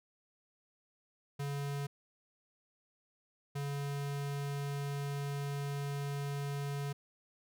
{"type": "tone bursts at uneven times", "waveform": "square", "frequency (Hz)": 141.7, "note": "C#3", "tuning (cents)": 38, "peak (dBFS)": -36, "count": 2, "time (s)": [[1.39, 1.87], [3.55, 6.93]], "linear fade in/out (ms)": 10, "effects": []}